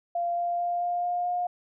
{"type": "tone with pitch steps", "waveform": "sine", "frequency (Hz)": [692, 696, 700, 704.1, 708.2, 712.3], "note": ["F5", "F5", "F5", "F5", "F5", "F5"], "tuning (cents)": [-16, -6, 4, 14, 24, 34], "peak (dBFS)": -25, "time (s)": [0.15, 1.47], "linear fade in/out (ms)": 5, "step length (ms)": 220, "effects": []}